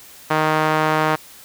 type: tone with band-pass filter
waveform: sawtooth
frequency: 155.56 Hz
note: D#3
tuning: in tune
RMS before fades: -18 dBFS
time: 0.3-1.16 s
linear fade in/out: 10 ms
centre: 1100 Hz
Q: 1.1
effects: white hiss -43 dBFS RMS until 1.44 s